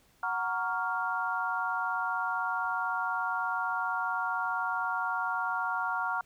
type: chord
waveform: sine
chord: Gb major seventh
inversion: none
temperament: equal with one note detuned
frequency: 740 / 932.3 / 1121 / 1396.9 Hz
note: Gb5 / Bb5 / Db6 / F6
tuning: 0 / 0 / +19 / 0 cents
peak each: -36 / -34 / -36 / -32 dBFS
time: 0.23-6.21 s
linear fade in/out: 2 ms
effects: pink hiss -65 dBFS RMS until 6.25 s